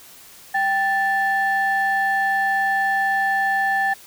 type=tone pair together; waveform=sine; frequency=784 / 1760 Hz; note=G5 / A6; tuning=0 / 0 cents; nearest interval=octave + major second; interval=1400 cents; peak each=-19 dBFS; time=0.54-3.94 s; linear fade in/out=10 ms; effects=tanh soft clip ceiling -12 dBFS + white hiss -45 dBFS RMS until 4.06 s